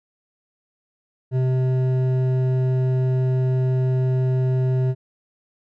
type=tone with hard clipping; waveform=sine; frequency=129 Hz; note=C3; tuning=24 cents flat; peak=-19 dBFS; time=1.31-4.95 s; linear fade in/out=50 ms; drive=9 dB; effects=none